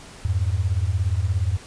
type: beating tone pair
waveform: sine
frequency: 84.4 / 101.4 Hz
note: E2 / G#2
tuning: +41 / -41 cents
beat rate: 17 Hz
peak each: -22 dBFS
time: 0.25-1.57 s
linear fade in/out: 0 ms
effects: pink hiss -43 dBFS RMS until 1.66 s + resampled to 22050 Hz